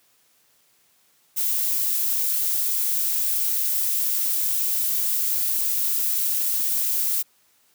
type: noise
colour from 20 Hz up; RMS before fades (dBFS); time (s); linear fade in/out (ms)
violet; -23; 1.36-7.23; 20
effects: white hiss -62 dBFS RMS until 7.74 s + high-pass 80 Hz 12 dB/octave